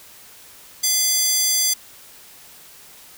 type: tone with high-pass filter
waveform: square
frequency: 682 Hz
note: F5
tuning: 41 cents flat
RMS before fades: -19 dBFS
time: 0.83-1.74 s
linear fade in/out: 10 ms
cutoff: 5800 Hz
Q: 1.8
effects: white hiss -45 dBFS RMS until 3.17 s